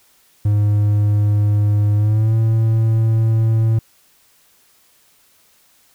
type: tone with pitch glide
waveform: triangle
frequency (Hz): 103.83 to 111.93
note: G#2 to A2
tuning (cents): 0 to +30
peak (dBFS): -10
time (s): 0.45-3.79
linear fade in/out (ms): 5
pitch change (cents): +130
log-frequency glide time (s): 1.96-2.35
effects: white hiss -55 dBFS RMS until 5.94 s